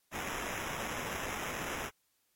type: noise with sample-and-hold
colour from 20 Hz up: violet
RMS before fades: -38 dBFS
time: 0.11-1.91 s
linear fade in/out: 50 ms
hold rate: 4410 Hz
effects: white hiss -75 dBFS RMS until 2.35 s + MP3 64 kbps